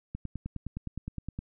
click train, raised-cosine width 5 ms, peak -23 dBFS, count 13, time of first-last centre 0.15-1.39 s, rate 9.68 Hz, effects none

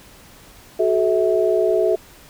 sine tone cluster, 370.3 / 430 / 651 Hz, F#4 / A4 / E5, +1 / -40 / -22 cents, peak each -19 dBFS, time 0.79-1.96 s, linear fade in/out 10 ms, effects pink hiss -46 dBFS RMS until 2.29 s

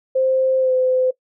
sine tone with pitch glide, 523.3 to 512.5 Hz, C5 to C5, 0 to -36 cents, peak -14 dBFS, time 0.15-1.11 s, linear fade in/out 10 ms, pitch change -36 cents, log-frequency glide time 0.59-0.73 s, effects noise-tail reverb RT60 0.1 s tail -20 dB re dry

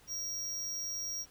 square tone, 5650 Hz, F8, 19 cents sharp, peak -36 dBFS, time 0.07-1.26 s, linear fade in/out 50 ms, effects pink hiss -61 dBFS RMS until 1.3 s

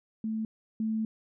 sine tone pair in turn, 220 / 220 Hz, A3 / A3, 0 / 0 cents, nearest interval unison, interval 0 cents, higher neither, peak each -29 / -27 dBFS, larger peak second, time 0.24-0.45 / 0.8-1.05 s, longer second, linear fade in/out 2 ms, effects none

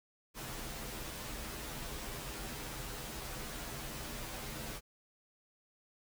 pink noise with comb filter, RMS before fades -43 dBFS, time 0.34-4.81 s, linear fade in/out 50 ms, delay 11 ms, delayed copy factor -0.85, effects none

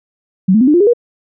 sine tone with pitch steps, 187.5 / 219.1 / 256.1 / 299.4 / 349.9 / 408.9 / 478 Hz, F#3 / A3 / C4 / D4 / F4 / G#4 / A#4, +23 / -7 / -37 / +33 / +3 / -27 / +43 cents, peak -6 dBFS, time 0.48-0.935 s, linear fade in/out 10 ms, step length 65 ms, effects none

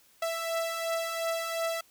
sawtooth beating tone pair, 659.3 / 662.1 Hz, E5 / E5, 0 / +7 cents, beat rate 2.8 Hz, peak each -32 / -27 dBFS, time 0.22-1.81 s, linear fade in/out 5 ms, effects white hiss -62 dBFS RMS until 1.9 s

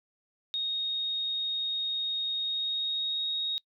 sine tone with pitch glide, 3729 to 3757 Hz, A#7 to A#7, 0 to +13 cents, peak -28 dBFS, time 0.54-3.58 s, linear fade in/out 0 ms, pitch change +13 cents, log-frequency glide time 2.38-3.26 s, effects noise-tail reverb RT60 0.1 s tail -24 dB re dry

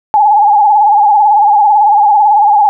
sine tone with vibrato, 834 Hz, G#5, 7 cents sharp, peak -4 dBFS, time 0.14-2.69 s, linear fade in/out 0 ms, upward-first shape sine, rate 18 Hz, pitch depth 71 cents each way, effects none

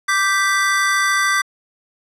square chord, G major, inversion second, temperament equal with one note detuned, 1174.7 / 1560.8 / 1975.5 Hz, D6 / G6 / B6, 0 / -8 / 0 cents, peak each -20 dBFS, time 0.08-1.42 s, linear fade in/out 10 ms, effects low-pass 11000 Hz 12 dB/octave

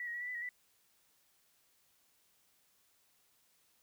sine tone with pitch steps, 1949 / 1886 / 1928 / 1965 / 1994 / 1897 / 1979 Hz, B6 / A#6 / B6 / B6 / B6 / A#6 / B6, -23 / +20 / -42 / -9 / +16 / +30 / +3 cents, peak -38 dBFS, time 0-0.49 s, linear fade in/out 2 ms, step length 70 ms, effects white hiss -72 dBFS RMS until 3.82 s

